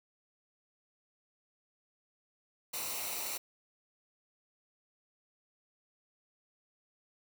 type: noise with comb filter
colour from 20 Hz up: white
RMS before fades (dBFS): -38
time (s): 2.73-3.38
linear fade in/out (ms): 10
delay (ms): 0.6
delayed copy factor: -0.6
effects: none